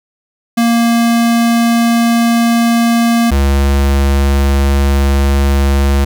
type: tone pair in turn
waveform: square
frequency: 233.1 / 69.3 Hz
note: A#3 / C#2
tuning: 0 / 0 cents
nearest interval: octave + major sixth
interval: 2100 cents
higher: first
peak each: -9 dBFS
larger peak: neither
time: 0.57-3.31 / 3.31-6.05 s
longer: neither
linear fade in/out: 10 ms
effects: none